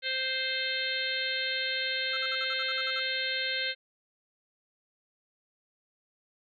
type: harmonic tone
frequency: 523.3 Hz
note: C5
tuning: in tune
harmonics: 1 / 3 / 4 / 5 / 6 / 7 / 8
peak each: -40 / -35 / -35 / -39 / -37 / -36 / -36 dBFS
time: 0.02-3.75 s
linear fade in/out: 50 ms
type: tone bursts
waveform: triangle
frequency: 1338 Hz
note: E6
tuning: 25 cents sharp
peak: -35 dBFS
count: 10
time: 2.13-2.997 s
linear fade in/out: 5 ms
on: 39 ms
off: 53 ms
effects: none